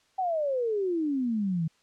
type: exponential sweep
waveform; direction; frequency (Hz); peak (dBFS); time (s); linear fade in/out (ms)
sine; down; 773 to 155.56; -25; 0.18-1.68; 10
effects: white hiss -66 dBFS RMS until 1.82 s + low-pass 6000 Hz 12 dB/octave